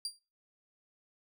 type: tone with exponential decay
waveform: 35% pulse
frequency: 4751 Hz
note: D8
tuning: 19 cents sharp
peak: -30 dBFS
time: 0.05-0.19 s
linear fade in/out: 2 ms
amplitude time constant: 30 ms
effects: noise-tail reverb RT60 0.3 s tail -21 dB re dry